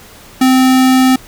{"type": "tone", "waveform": "square", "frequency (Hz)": 259.2, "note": "C4", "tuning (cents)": -16, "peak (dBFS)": -7, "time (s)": [0.41, 1.16], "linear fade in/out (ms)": 5, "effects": ["pink hiss -38 dBFS RMS until 1.27 s"]}